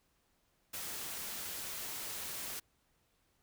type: noise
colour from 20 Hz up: white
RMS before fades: -42 dBFS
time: 0.73-2.6 s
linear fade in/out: 10 ms
effects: pink hiss -75 dBFS RMS until 3.42 s